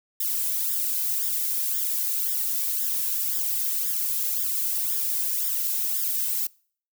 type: noise with flanger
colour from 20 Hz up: violet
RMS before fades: -26 dBFS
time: 0.2-6.47 s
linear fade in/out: 5 ms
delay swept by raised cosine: 0.57 to 1.97 ms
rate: 1.9 Hz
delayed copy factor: +0.95
effects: noise-tail reverb RT60 0.5 s tail -25 dB re dry